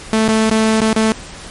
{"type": "tone with dropouts", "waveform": "sawtooth", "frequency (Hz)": 220, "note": "A3", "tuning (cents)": 0, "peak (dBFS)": -7, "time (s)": [0.13, 1.12], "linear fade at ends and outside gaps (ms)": 0, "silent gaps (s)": [[0.28, 0.287], [0.496, 0.512], [0.805, 0.817], [0.93, 0.963]], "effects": ["pink hiss -33 dBFS RMS until 1.5 s", "MP3 48 kbps"]}